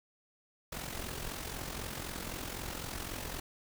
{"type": "noise with amplitude modulation", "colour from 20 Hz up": "pink", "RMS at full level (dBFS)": -38, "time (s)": [0.72, 3.4], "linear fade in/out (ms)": 5, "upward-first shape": "sine", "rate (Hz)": 43.9, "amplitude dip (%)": 60, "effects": []}